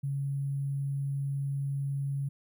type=tone with sample-and-hold; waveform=sine; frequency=139.1 Hz; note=C#3; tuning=6 cents sharp; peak=-29 dBFS; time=0.03-2.29 s; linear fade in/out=10 ms; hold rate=11025 Hz; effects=none

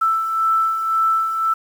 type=beating tone pair; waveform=sine; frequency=1322 / 1323.9 Hz; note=E6 / E6; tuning=+5 / +7 cents; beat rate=1.9 Hz; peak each=-25 / -16 dBFS; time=0.01-1.54 s; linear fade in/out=10 ms; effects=7-bit

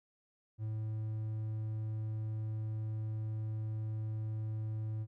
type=tone; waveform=triangle; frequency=109 Hz; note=A2; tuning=16 cents flat; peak=-33 dBFS; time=0.58-5.07 s; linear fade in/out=50 ms; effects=none

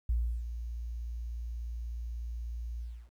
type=tone with ADSR envelope; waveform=sine; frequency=58.27 Hz; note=A#1; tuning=in tune; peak=-25 dBFS; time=0.09-3.1 s; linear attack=5 ms; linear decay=330 ms; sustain=-10 dB; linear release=300 ms; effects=11-bit

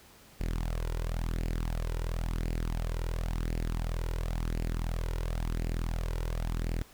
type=tone with flanger; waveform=sawtooth; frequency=41.08 Hz; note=E1; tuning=5 cents flat; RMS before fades=-32 dBFS; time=0.4-6.82 s; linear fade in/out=0 ms; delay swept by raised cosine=0.41 to 2.11 ms; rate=0.95 Hz; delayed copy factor=+0.6; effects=pink hiss -56 dBFS RMS until 6.93 s

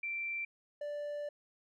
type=tone pair in turn; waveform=sine / triangle; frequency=2349 / 586.1 Hz; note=D7 / D5; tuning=0 / -4 cents; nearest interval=2 octaves; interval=2404 cents; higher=first; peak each=-35 / -35 dBFS; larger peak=neither; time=0.03-0.45 / 0.81-1.29 s; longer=second; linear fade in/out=5 ms; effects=none

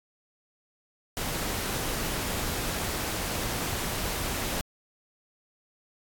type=noise; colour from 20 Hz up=pink; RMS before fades=-31 dBFS; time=1.17-4.61 s; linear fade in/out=0 ms; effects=AAC 64 kbps

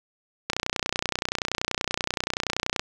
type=click train; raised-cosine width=0.2 ms; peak=-7 dBFS; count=71; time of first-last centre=0.5-2.795 s; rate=30.5 Hz; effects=none

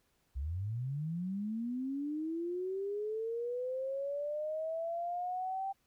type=linear sweep; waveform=sine; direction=up; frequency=61.8 to 784 Hz; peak=-34 dBFS; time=0.35-5.73 s; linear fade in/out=20 ms; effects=pink hiss -75 dBFS RMS until 5.86 s

